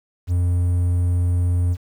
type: tone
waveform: triangle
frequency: 88.3 Hz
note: F2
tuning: 20 cents sharp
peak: -14 dBFS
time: 0.27-1.77 s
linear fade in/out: 50 ms
effects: 8-bit